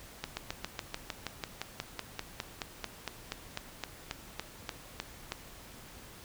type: slowing click train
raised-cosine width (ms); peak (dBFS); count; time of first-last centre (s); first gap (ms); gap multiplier
0.2; -17; 25; 0.24-5.321; 130; 1.04
effects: pink hiss -51 dBFS RMS until 6.24 s